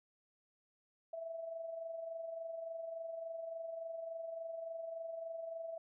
sine tone with amplitude modulation, 659.3 Hz, E5, in tune, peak -39 dBFS, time 1.13-5.78 s, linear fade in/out 5 ms, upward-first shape sine, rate 23.5 Hz, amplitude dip 50%, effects none

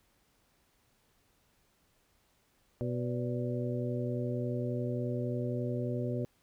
harmonic tone with a mistuned harmonic, 123.47 Hz, B2, in tune, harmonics 1 / 2 / 3 / 4 / 5, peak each -34 / -37 / -39 / -40 / -41 dBFS, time 2.81-6.25 s, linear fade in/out 0 ms, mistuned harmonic 5, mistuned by -93 cents, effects pink hiss -71 dBFS RMS until 6.42 s

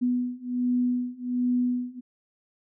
sine beating tone pair, 246.5 / 247.8 Hz, B3 / B3, -3 / +6 cents, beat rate 1.3 Hz, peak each -27 / -26 dBFS, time 0.01-2.01 s, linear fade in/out 20 ms, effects none

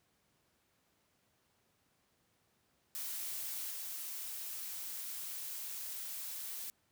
blue noise with level steps, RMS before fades -41 / -43 dBFS, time 2.95-6.7 s, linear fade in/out 0 ms, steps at 3.7 s, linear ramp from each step 10 ms, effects pink hiss -75 dBFS RMS until 6.91 s + high-pass 80 Hz 12 dB/octave

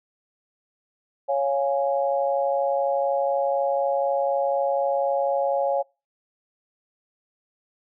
sine chord, Db major, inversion none, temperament equal, 554.4 / 698.5 / 830.6 Hz, Db5 / F5 / Ab5, 0 / 0 / 0 cents, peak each -22 / -27 / -27 dBFS, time 1.28-5.83 s, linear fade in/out 20 ms, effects noise-tail reverb RT60 0.3 s tail -26 dB re dry

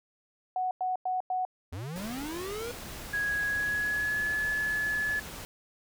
sine tone bursts, 740 Hz, F#5, in tune, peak -27 dBFS, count 4, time 0.56-1.451 s, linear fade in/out 2 ms, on 150 ms, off 97 ms
square linear sweep, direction up, 77.78 to 489.9 Hz, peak -36 dBFS, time 1.72-2.72 s, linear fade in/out 10 ms
pink noise, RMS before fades -42 dBFS, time 1.96-5.45 s, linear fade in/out 0 ms
sine tone with pitch glide, 1661.2 to 1712.8 Hz, G#6 to A6, 0 to -47 cents, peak -27 dBFS, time 3.13-5.2 s, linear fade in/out 10 ms, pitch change +53 cents, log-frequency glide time 3.45-4.3 s
effects none

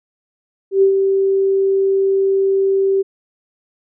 sine tone with ADSR envelope, 388.8 Hz, G4, 14 cents flat, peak -7 dBFS, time 0.71-3.03 s, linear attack 110 ms, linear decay 100 ms, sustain -5 dB, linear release 22 ms, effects none

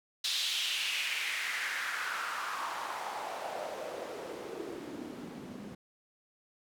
white noise with band-pass filter sweep, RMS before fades -37 dBFS, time 0.24-5.75 s, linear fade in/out 5 ms, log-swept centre 3900 to 200 Hz, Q 3, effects none

